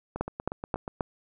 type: two click trains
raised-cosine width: 1 ms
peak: -13 / -20 dBFS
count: 4 / 7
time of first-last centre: 0.21-1.008 / 0.16-0.879 s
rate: 3.76 / 8.35 Hz
effects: none